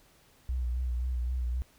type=tone with vibrato; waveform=sine; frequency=61.8 Hz; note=B1; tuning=2 cents sharp; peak=-28 dBFS; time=0.49-1.62 s; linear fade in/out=0 ms; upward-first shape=sine; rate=3.8 Hz; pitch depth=49 cents each way; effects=pink hiss -62 dBFS RMS until 1.78 s